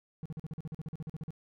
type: tone bursts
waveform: triangle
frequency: 157.3 Hz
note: D#3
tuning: 19 cents sharp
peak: -34 dBFS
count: 16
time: 0.23-1.306 s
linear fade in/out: 0 ms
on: 26 ms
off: 44 ms
effects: none